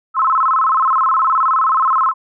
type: tone with vibrato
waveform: sine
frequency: 1174.7 Hz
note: D6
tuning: in tune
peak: -11 dBFS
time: 0.14-2.14 s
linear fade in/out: 50 ms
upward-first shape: square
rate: 19 Hz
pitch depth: 180 cents each way
effects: none